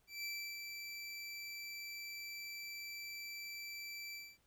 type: tone with ADSR envelope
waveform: 25% pulse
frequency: 2331 Hz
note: D7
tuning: 14 cents flat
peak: -36 dBFS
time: 0.07-4.38 s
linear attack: 170 ms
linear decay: 330 ms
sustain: -5 dB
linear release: 240 ms
effects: pink hiss -75 dBFS RMS until 4.46 s